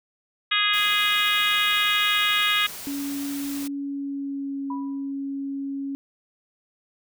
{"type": "harmonic tone", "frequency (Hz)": 414.5, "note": "G#4", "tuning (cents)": -3, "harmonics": [3, 4, 5, 6, 7, 8, 9], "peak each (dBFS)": [-27, -27, -27, -27, -27, -27, -27], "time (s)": [0.51, 2.67], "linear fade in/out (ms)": 10}
{"type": "noise", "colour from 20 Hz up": "white", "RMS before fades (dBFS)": -37, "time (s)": [0.73, 3.68], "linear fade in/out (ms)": 10}
{"type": "tone with pitch glide", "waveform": "sine", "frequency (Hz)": [281.4, 276.1], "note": ["C#4", "C#4"], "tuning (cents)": [26, -7], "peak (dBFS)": -27, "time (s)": [2.87, 5.95], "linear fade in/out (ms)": 0, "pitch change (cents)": -33, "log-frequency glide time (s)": [3.67, 4.65]}
{"type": "tone with exponential decay", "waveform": "sine", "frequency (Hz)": 984, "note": "B5", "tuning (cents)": -7, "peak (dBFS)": -29, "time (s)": [4.7, 5.12], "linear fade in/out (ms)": 5, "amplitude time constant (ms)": 91}
{"effects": []}